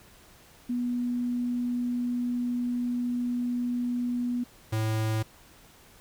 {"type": "tone pair in turn", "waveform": ["sine", "square"], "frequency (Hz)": [243.9, 109.84], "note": ["B3", "A2"], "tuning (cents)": [-21, -3], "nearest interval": "octave + major second", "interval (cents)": 1382, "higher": "first", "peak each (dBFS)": -26, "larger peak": "neither", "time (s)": [[0.69, 4.44], [4.72, 5.23]], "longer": "first", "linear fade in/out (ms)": 10, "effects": ["pink hiss -55 dBFS RMS until 6 s"]}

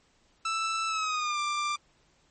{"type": "tone with pitch glide", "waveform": "sawtooth", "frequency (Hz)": [1322, 1184.6], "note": ["E6", "D6"], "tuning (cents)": [5, 15], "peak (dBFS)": -24, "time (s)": [0.45, 1.76], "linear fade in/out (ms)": 5, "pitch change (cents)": -190, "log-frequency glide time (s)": [0.87, 1.39], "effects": ["pink hiss -66 dBFS RMS until 2.3 s", "MP3 32 kbps"]}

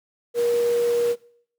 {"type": "tone in noise", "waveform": "sine", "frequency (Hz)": 475.7, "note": "A#4", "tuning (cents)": 35, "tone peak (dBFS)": -18, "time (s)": [0.34, 1.16], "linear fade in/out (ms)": 50, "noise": "pink", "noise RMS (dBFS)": -36, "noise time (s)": [0.34, 1.16], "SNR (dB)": 15, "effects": ["noise-tail reverb RT60 0.6 s tail -22 dB re dry", "high-pass 200 Hz 12 dB/octave"]}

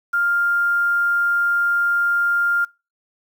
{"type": "tone with quantisation", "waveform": "sine", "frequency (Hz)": 1400, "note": "F6", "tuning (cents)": 4, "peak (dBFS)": -16, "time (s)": [0.13, 2.65], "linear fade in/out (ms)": 10, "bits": 7, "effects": ["noise-tail reverb RT60 0.3 s tail -25 dB re dry"]}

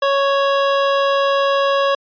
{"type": "tone", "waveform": "25% pulse", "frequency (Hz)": 554.4, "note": "C#5", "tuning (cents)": 0, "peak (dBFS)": -10, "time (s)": [0.02, 1.95], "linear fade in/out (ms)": 5, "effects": ["resampled to 11025 Hz"]}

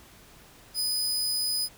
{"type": "tone", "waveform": "sawtooth", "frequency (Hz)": 4992, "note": "D#8", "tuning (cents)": 5, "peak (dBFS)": -23, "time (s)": [0.74, 1.69], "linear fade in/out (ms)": 50, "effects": ["pink hiss -53 dBFS RMS until 1.77 s"]}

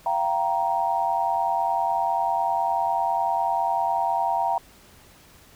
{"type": "tone cluster", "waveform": "sine", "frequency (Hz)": [683, 773, 937], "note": ["F5", "G5", "A#5"], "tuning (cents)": [-39, -24, 9], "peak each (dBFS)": [-27, -25, -24], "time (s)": [0.06, 4.58], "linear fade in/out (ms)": 2, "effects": ["pink hiss -52 dBFS RMS until 5.55 s"]}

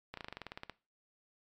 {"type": "slowing click train", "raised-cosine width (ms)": 0.3, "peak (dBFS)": -26, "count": 13, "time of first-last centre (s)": [0.14, 0.697], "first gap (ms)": 33, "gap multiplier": 1.06, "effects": ["noise-tail reverb RT60 0.3 s tail -19 dB re dry", "MP3 96 kbps"]}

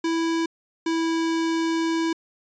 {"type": "tone pair in turn", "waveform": "square", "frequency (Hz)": [329.6, 328.1], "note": ["E4", "E4"], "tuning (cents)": [0, -8], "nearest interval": "unison", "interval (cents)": 8, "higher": "first", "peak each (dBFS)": -22, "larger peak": "neither", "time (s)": [[0.04, 0.46], [0.86, 2.13]], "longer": "second", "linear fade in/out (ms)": 5, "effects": ["resampled to 16000 Hz"]}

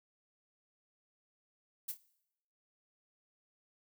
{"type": "noise with echo", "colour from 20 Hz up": "violet", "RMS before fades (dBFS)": -38, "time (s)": [1.88, 1.92], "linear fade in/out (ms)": 10, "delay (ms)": 27, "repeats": 2, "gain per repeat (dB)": -10, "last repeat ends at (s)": 1.974, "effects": ["noise-tail reverb RT60 0.8 s tail -20 dB re dry"]}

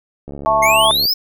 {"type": "click train", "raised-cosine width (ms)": 2, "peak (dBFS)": -18, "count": 56, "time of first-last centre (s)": [0.28, 1.055], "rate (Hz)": 71}
{"type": "chord", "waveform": "sine", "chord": "A major", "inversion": "second", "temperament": "just", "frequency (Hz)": [660, 880, 1100], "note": ["E5", "A5", "C#6"], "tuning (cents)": [2, 0, -14], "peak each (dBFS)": -16, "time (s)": [0.46, 0.91], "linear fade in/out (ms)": 0}
{"type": "exponential sweep", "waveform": "square", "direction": "up", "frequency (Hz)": [2093, 5350], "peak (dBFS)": -14, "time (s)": [0.62, 1.14], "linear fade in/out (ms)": 10}
{"effects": []}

